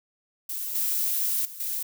violet noise with level steps, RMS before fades -32 / -26 / -41 / -30 dBFS, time 0.49-1.83 s, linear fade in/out 5 ms, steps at 0.75 / 1.45 / 1.6 s, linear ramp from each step 2 ms, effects none

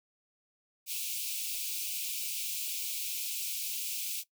white high-pass noise, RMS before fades -36 dBFS, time 0.86-4.24 s, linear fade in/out 50 ms, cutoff 2300 Hz, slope 96 dB/octave, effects noise-tail reverb RT60 0.1 s tail -17 dB re dry

